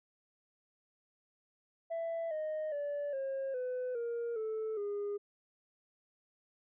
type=tone with pitch steps; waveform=sine; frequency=664 / 619.5 / 578 / 539.3 / 503.2 / 469.5 / 438.1 / 408.7 Hz; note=E5 / D#5 / D5 / C#5 / B4 / A#4 / A4 / G#4; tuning=+12 / -8 / -28 / -48 / +32 / +12 / -7 / -28 cents; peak=-32 dBFS; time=1.9-5.18 s; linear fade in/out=20 ms; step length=410 ms; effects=tanh soft clip ceiling -33 dBFS